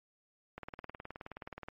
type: click train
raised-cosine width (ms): 0.5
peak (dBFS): -28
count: 22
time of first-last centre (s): 0.58-1.685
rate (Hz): 19
effects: MP3 32 kbps

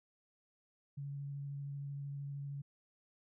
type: tone with vibrato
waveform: sine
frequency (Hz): 141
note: C#3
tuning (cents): +30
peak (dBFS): -40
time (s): 0.97-2.62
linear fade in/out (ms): 10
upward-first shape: sine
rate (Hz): 13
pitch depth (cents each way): 11
effects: none

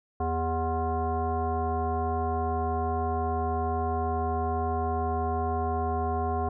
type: tone with frequency modulation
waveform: sine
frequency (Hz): 407.2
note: G#4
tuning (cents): -34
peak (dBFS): -25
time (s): 0.2-6.49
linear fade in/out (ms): 5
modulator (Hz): 326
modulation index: 1.7
effects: none

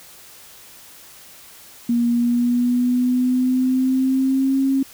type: tone with pitch glide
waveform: sine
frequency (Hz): 237.3 to 269.5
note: A#3 to C#4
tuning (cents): +31 to -49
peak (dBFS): -15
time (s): 1.89-4.83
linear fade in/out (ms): 5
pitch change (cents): +220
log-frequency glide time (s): 2.1-4.58
effects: white hiss -44 dBFS RMS until 4.93 s

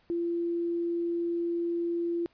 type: tone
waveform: sine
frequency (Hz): 341.5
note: F4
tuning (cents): -39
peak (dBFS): -27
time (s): 0.1-2.26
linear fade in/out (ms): 0
effects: pink hiss -66 dBFS RMS until 2.33 s + resampled to 11025 Hz

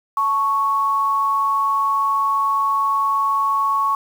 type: tone pair together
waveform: sine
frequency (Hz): 880 / 1108.7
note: A5 / C#6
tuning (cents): 0 / 0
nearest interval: major third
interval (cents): 400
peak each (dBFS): -26 / -16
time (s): 0.17-3.95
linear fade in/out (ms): 2
effects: 7-bit

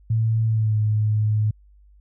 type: tone with pitch glide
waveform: sine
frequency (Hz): 112 to 107.07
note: A2 to A2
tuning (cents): +31 to -47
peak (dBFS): -17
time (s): 0.1-1.51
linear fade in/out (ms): 5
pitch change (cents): -78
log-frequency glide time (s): 0.46-0.77
effects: added 50 Hz sine -49 dBFS peak until 2 s

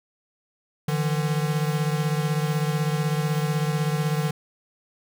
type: beating tone pair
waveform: square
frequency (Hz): 149.8 / 165.8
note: D3 / E3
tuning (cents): +35 / +10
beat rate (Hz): 16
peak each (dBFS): -24 / -28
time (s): 0.88-4.31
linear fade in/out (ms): 5
effects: none

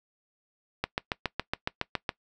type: click train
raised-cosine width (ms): 0.3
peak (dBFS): -11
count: 10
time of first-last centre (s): 0.84-2.092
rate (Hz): 7.19
effects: noise-tail reverb RT60 0.1 s tail -21 dB re dry

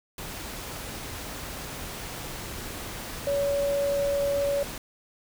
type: tone in noise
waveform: sine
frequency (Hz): 565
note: C#5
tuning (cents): +33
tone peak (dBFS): -23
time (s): 3.27-4.63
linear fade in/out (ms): 2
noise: pink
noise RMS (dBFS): -37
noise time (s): 0.18-4.78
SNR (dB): +11
effects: none

